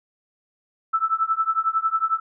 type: tone with tremolo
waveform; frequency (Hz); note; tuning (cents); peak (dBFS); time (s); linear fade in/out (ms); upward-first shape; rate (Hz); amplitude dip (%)
sine; 1318.5; E6; 0; -15; 0.93-2.2; 10; triangle; 11; 100
effects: none